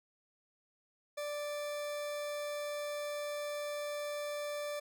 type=tone; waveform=40% pulse; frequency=587.3 Hz; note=D5; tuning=in tune; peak=-36 dBFS; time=1.17-4.8 s; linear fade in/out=10 ms; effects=none